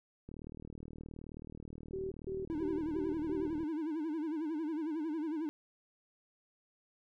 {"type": "click train", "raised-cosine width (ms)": 3, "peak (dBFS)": -34, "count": 131, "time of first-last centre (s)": [0.29, 3.632], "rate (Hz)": 38.9}
{"type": "tone bursts", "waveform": "sine", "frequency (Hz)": 382.7, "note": "G4", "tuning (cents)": -42, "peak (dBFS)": -36, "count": 5, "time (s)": [1.93, 3.47], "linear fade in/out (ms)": 5, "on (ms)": 180, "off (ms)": 160}
{"type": "tone with vibrato", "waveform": "triangle", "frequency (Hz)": 313.3, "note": "D#4", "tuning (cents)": 12, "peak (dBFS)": -32, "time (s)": [2.5, 5.49], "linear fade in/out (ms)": 0, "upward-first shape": "sine", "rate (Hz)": 11, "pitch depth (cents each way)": 110}
{"effects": []}